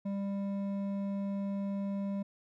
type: tone with hard clipping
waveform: sine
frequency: 198.4 Hz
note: G3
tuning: 21 cents sharp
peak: -34 dBFS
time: 0.05-2.23 s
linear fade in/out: 10 ms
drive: 8 dB
effects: none